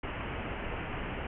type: low-pass noise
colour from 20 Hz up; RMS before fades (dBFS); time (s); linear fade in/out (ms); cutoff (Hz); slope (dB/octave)
pink; -37; 0.03-1.27; 5; 3000; 96
effects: none